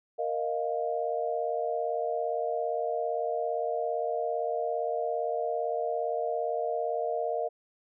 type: chord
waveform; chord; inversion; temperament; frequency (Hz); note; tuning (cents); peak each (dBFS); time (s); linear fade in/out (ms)
sine; Bb suspended fourth; none; just; 466.2 / 621.6 / 699.2; Bb4 / Eb5 / F5; 0 / -2 / +2; -32; 0.18-7.49; 20
effects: none